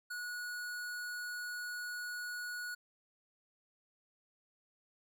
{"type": "tone", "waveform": "square", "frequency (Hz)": 1460, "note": "F#6", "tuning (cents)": -24, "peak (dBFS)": -40, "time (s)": [0.1, 2.75], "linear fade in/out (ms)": 10, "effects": []}